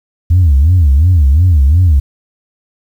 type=tone with vibrato; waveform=sine; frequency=78.7 Hz; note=D#2; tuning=20 cents sharp; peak=-3 dBFS; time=0.3-2 s; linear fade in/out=10 ms; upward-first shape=sine; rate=2.8 Hz; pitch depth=280 cents each way; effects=tanh soft clip ceiling -2 dBFS + 7-bit